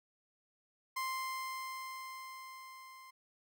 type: tone with level ramp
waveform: 30% pulse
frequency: 1046.5 Hz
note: C6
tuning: in tune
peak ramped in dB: -32 to -50 dBFS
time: 0.96-3.11 s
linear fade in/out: 10 ms
effects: none